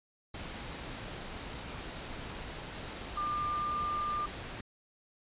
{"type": "tone in noise", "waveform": "sine", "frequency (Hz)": 1197, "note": "D6", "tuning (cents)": 33, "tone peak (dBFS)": -31, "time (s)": [3.17, 4.26], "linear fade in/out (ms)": 5, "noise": "pink", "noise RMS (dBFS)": -42, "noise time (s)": [0.34, 4.61], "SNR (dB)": 8, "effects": ["resampled to 8000 Hz"]}